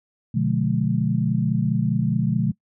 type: chord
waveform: sine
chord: B diminished seventh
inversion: none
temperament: just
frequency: 123.47 / 148.16 / 177.8 / 213.4 Hz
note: B2 / D3 / F3 / Ab3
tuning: 0 / +16 / +31 / +47 cents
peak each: -24 dBFS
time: 0.34-2.52 s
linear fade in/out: 10 ms
effects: noise-tail reverb RT60 0.1 s tail -22 dB re dry